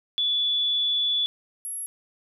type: tone pair in turn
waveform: sine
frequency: 3443 / 11219 Hz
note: A7 / F9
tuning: -38 / +7 cents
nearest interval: octave + minor sixth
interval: 2045 cents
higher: second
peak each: -21 / -30 dBFS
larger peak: first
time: 0.18-1.26 / 1.65-1.86 s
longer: first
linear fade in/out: 0 ms
effects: none